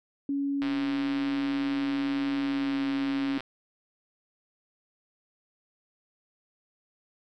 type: tone with pitch glide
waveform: sine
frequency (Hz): 280 to 276.5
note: C#4 to C#4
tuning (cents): +18 to -4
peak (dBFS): -26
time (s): 0.29-3.38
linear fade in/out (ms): 2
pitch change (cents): -22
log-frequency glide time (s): 2.4-2.82
type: click train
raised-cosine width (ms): 0.3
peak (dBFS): -21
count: 366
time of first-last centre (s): 0.62-3.406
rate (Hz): 131
effects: none